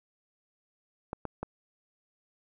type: clicks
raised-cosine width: 1 ms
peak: -20 dBFS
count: 3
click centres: 1.131 / 1.253 / 1.43 s
effects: none